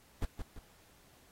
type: noise with echo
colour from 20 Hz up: brown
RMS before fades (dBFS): -31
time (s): 0.22-0.25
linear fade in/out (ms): 2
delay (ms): 170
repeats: 2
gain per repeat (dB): -7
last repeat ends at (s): 0.59
effects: pink hiss -64 dBFS RMS until 1.31 s + AAC 48 kbps